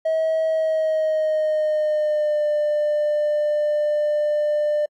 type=tone with pitch glide; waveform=triangle; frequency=640 to 597.1 Hz; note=D#5 to D5; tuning=+49 to +29 cents; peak=-15 dBFS; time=0.05-4.86 s; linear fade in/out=10 ms; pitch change=-120 cents; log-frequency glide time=0.46-2.46 s; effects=tanh soft clip ceiling -13 dBFS + AAC 64 kbps